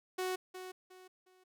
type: tone with echo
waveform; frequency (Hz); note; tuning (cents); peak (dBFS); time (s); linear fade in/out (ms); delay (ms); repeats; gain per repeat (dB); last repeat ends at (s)
sawtooth; 370; F#4; 0; -30; 0.18-0.36; 10; 360; 3; -10; 1.44
effects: none